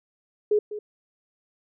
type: tone with echo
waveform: sine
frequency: 420 Hz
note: G#4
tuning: 19 cents sharp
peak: -17 dBFS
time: 0.51-0.59 s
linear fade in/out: 5 ms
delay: 200 ms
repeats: 1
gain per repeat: -13 dB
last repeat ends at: 0.79 s
effects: none